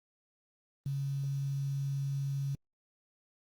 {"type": "tone with quantisation", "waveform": "sine", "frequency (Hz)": 138.59, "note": "C#3", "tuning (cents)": 0, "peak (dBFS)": -31, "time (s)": [0.86, 2.55], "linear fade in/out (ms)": 2, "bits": 9, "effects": ["Opus 32 kbps"]}